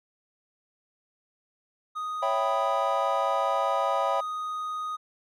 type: tone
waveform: triangle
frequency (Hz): 1244.5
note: D#6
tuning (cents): 0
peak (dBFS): -28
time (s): 1.95-4.97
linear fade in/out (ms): 20
type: chord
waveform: triangle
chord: C# half-diminished seventh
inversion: none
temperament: equal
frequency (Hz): 554.4 / 659.3 / 784 / 987.8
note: C#5 / E5 / G5 / B5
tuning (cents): 0 / 0 / 0 / 0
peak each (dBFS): -28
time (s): 2.22-4.21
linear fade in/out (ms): 10
effects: none